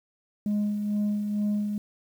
sine tone with tremolo, 207.7 Hz, G#3, in tune, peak -20 dBFS, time 0.46-1.78 s, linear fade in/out 2 ms, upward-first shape sine, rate 2.2 Hz, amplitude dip 50%, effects tanh soft clip ceiling -22 dBFS + 9-bit

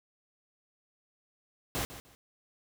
pink noise with echo, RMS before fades -33 dBFS, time 1.75-1.85 s, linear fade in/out 0 ms, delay 150 ms, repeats 2, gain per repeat -13 dB, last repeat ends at 2.15 s, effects none

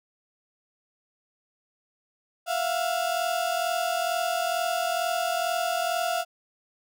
35% pulse tone pair together, 671 / 713.2 Hz, E5 / F5, +31 / +36 cents, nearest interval minor second, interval 105 cents, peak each -26 dBFS, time 2.46-6.25 s, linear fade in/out 50 ms, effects none

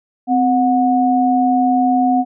sine tone pair together, 258.1 / 730 Hz, C4 / F#5, -23 / -24 cents, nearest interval octave + tritone, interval 1799 cents, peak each -14 dBFS, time 0.27-2.25 s, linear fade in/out 50 ms, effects none

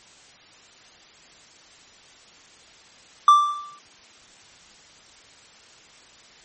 triangle tone with exponential decay, 1174.7 Hz, D6, in tune, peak -5 dBFS, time 3.28-3.79 s, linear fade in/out 2 ms, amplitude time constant 110 ms, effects white hiss -50 dBFS RMS until 6.44 s + MP3 32 kbps

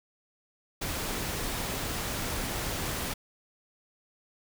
pink noise, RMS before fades -33 dBFS, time 0.81-3.14 s, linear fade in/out 10 ms, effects none

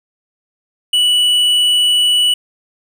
triangle tone with tanh clipping, 2953 Hz, F#7, 4 cents flat, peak -11 dBFS, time 0.93-2.34 s, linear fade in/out 5 ms, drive 11 dB, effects none

